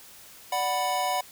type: chord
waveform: square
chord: B minor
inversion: first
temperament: equal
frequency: 587.3 / 740 / 987.8 Hz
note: D5 / F#5 / B5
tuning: 0 / 0 / 0 cents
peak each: -34 / -28 / -30 dBFS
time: 0.52-1.21 s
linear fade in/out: 5 ms
effects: white hiss -49 dBFS RMS until 1.31 s